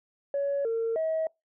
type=tone with pitch steps; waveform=sine; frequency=562 / 455.5 / 640 Hz; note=C#5 / A#4 / D#5; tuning=+24 / -40 / +49 cents; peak=-24 dBFS; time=0.34-1.27 s; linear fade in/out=2 ms; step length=310 ms; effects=noise-tail reverb RT60 0.2 s tail -25 dB re dry + tanh soft clip ceiling -22 dBFS